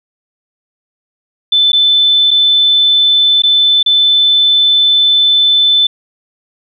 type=tone with dropouts; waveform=sine; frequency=3520 Hz; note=A7; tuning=in tune; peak=-6 dBFS; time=1.52-5.87 s; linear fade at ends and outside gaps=5 ms; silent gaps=1.72-1.73 / 2.308-2.312 / 3.421-3.435 / 3.829-3.861 s; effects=none